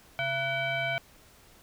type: tone with frequency modulation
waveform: sine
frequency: 1486 Hz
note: F#6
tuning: 7 cents sharp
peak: -27 dBFS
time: 0.19-0.98 s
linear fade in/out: 0 ms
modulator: 810 Hz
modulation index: 1.6
effects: pink hiss -57 dBFS RMS until 1.62 s